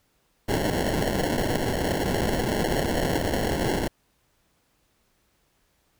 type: noise with sample-and-hold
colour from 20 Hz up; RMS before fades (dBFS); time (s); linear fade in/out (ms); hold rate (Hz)
blue; -25; 0.48-3.88; 10; 1225
effects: pink hiss -68 dBFS RMS until 5.99 s

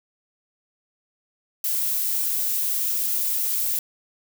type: noise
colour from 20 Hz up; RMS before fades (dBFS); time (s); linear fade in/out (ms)
violet; -24; 1.64-3.79; 2
effects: none

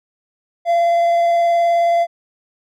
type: tone with vibrato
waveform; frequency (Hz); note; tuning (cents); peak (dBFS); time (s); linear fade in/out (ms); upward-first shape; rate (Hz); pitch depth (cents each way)
triangle; 684; F5; -36; -10; 0.65-2.07; 50; sine; 19; 10
effects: none

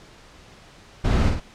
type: noise with echo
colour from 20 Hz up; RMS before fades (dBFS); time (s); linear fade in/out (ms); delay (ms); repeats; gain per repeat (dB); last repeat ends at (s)
brown; -20; 1.04-1.3; 10; 51; 2; -4; 1.402
effects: pink hiss -48 dBFS RMS until 1.54 s + low-pass 6000 Hz 12 dB/octave

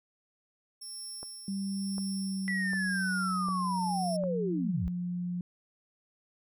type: tone with tremolo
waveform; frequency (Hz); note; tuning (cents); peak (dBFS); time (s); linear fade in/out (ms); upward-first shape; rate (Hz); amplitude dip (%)
20% pulse; 5400; E8; +41; -34; 0.81-4.17; 10; sine; 1; 50
type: click train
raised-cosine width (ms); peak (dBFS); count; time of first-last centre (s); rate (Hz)
1; -30; 5; 1.23-4.238; 1.33
type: tone with pitch glide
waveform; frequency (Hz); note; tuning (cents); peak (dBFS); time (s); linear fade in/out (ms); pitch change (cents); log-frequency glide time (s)
sine; 195.5 to 177.22; G3 to F3; -4 to +26; -31; 1.48-5.41; 2; -170; 1.86-4.6
type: linear sweep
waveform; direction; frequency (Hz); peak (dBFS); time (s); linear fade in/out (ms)
sine; down; 1975.5 to 53.6; -30; 2.48-4.88; 0
effects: none

